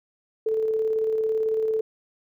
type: tone with tremolo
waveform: sine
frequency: 440 Hz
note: A4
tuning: in tune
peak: -20 dBFS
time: 0.46-1.81 s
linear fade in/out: 5 ms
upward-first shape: square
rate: 18 Hz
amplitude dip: 25%
effects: none